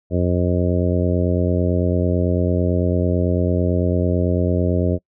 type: harmonic tone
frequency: 89 Hz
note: F2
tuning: 33 cents sharp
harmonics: 1 / 2 / 3 / 4 / 5 / 6 / 7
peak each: -19 / -22 / -24 / -25 / -26 / -27 / -27 dBFS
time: 0.1-4.99 s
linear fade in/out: 50 ms
effects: noise-tail reverb RT60 0.1 s tail -26 dB re dry